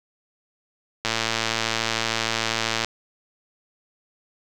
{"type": "click train", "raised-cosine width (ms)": 0.2, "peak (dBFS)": -5, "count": 204, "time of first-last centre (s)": [1.05, 2.846], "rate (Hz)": 113, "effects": []}